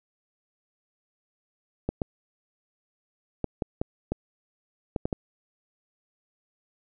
clicks, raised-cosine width 2 ms, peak -13 dBFS, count 9, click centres 1.89 / 2.018 / 3.443 / 3.622 / 3.815 / 4.12 / 4.962 / 5.055 / 5.128 s, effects none

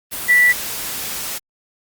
sine tone in noise, 1964 Hz, B6, 10 cents flat, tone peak -9 dBFS, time 0.28-0.53 s, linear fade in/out 20 ms, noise white, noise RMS -26 dBFS, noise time 0.11-1.39 s, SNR +14 dB, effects Opus 32 kbps

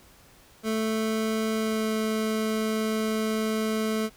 25% pulse tone with pitch glide, 220 to 218.5 Hz, A3 to A3, 0 to -12 cents, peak -21 dBFS, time 0.63-4.1 s, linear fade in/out 50 ms, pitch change -12 cents, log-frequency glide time 1.53-1.93 s, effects pink hiss -55 dBFS RMS until 4.16 s

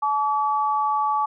sine tone pair together, 858.5 / 1146 Hz, A5 / D6, -43 / -43 cents, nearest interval perfect fourth, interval 500 cents, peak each -22 dBFS, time 0.02-1.26 s, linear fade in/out 10 ms, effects none

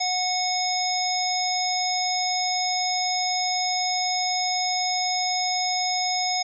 harmonic tone, 732 Hz, F#5, 19 cents flat, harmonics 1 / 3 / 5 / 7 / 9, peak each -26 / -32 / -35 / -26 / -31 dBFS, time 0-6.43 s, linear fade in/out 10 ms, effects none

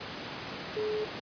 sine tone in noise, 426.7 Hz, G#4, 47 cents sharp, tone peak -29 dBFS, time 0.76-1.05 s, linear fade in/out 10 ms, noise pink, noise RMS -38 dBFS, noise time 0-1.2 s, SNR +6 dB, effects high-pass 150 Hz 12 dB/octave + resampled to 11025 Hz

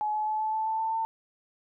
sine tone with pitch steps, 848 / 854.9 / 861.8 / 868.8 / 875.9 / 883 / 890.2 / 897.4 Hz, G#5 / G#5 / A5 / A5 / A5 / A5 / A5 / A5, +36 / +50 / -36 / -22 / -8 / +6 / +20 / +34 cents, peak -26 dBFS, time 0.01-1.05 s, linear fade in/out 0 ms, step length 130 ms, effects none

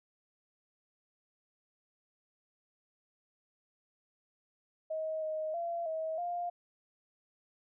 sine tone with pitch steps, 632 / 625 / 682 / 639 / 701 Hz, D#5 / D#5 / F5 / D#5 / F5, +27 / +8 / -41 / +46 / +6 cents, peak -33 dBFS, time 4.9-6.5 s, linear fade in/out 10 ms, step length 320 ms, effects none

